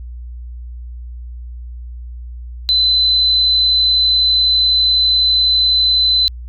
sine tone, 4032 Hz, B7, 35 cents sharp, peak -10 dBFS, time 2.69-6.28 s, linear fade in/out 0 ms, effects added 60 Hz sine -27 dBFS peak until 6.48 s

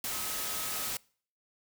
sine tone in noise, 1274 Hz, D#6, 41 cents sharp, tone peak -46 dBFS, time 0.12-0.89 s, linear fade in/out 2 ms, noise white, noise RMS -35 dBFS, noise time 0.04-0.97 s, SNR -14 dB, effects noise-tail reverb RT60 0.5 s tail -25 dB re dry

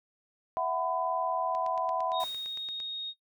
sine chord, E suspended second, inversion none, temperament equal with one note detuned, 659.3 / 740 / 1003.9 Hz, E5 / F#5 / B5, 0 / 0 / +28 cents, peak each -32 dBFS, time 0.57-2.24 s, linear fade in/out 0 ms
click train, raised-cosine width 0.2 ms, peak -30 dBFS, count 12, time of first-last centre 1.55-2.801 s, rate 8.79 Hz
sine tone, 3729 Hz, A#7, in tune, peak -33 dBFS, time 2.12-3.14 s, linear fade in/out 50 ms
white noise with exponential decay, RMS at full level -45 dBFS, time 2.2-2.94 s, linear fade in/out 2 ms, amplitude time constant 160 ms
effects noise-tail reverb RT60 0.1 s tail -19 dB re dry

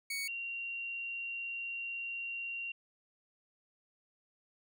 sawtooth / sine tone pair in turn, 2231 / 2758 Hz, C#7 / F7, +11 / -22 cents, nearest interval major third, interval 367 cents, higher second, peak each -32 / -37 dBFS, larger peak first, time 0.1-0.28 / 0.28-2.72 s, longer second, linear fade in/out 5 ms, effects none

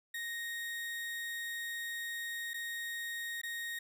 35% pulse tone with dropouts, 1864.7 Hz, A#6, in tune, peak -36 dBFS, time 0.14-3.79 s, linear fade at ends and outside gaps 5 ms, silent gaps 2.535-2.541 / 3.416-3.433 s, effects none

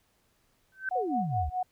sine tone with exponential growth, 1541 Hz, G6, 30 cents flat, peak -25 dBFS, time 0.72-0.89 s, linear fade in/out 2 ms, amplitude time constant 36 ms
sine tone with tremolo, 735 Hz, F#5, 12 cents flat, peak -26 dBFS, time 0.91-1.63 s, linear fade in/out 5 ms, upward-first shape sine, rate 4.7 Hz, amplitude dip 90%
sine exponential sweep, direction down, 554.4 to 65.41 Hz, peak -29 dBFS, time 0.95-1.5 s, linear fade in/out 10 ms
effects pink hiss -70 dBFS RMS until 1.71 s

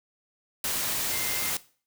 sine tone in noise, 2093 Hz, C7, in tune, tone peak -36 dBFS, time 1.12-1.5 s, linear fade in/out 2 ms, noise white, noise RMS -29 dBFS, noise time 0.64-1.57 s, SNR -10 dB, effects noise-tail reverb RT60 0.4 s tail -18 dB re dry

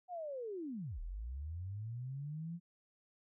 sine linear two-way sweep, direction down then up, 741 to 36.56 to 175 Hz, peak -40 dBFS, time 0.08-2.6 s, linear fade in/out 50 ms, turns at 1 s, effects none

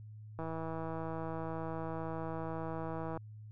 click train, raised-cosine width 1 ms, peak -27 dBFS, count 452, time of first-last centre 0.39-3.174 s, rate 162 Hz, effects added 107 Hz sine -47 dBFS peak until 3.51 s

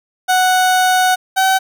30% pulse tone pair in turn, 740 / 762.1 Hz, F#5 / G5, 0 / -49 cents, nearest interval minor second, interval 51 cents, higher second, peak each -8 dBFS, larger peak neither, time 0.28-1.16 / 1.36-1.59 s, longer first, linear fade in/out 20 ms, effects none

